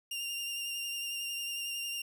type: tone with vibrato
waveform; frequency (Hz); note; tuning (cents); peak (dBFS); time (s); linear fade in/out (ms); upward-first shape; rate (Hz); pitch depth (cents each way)
sawtooth; 2794; F7; 0; -32; 0.11-2.02; 5; sine; 11; 19
effects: none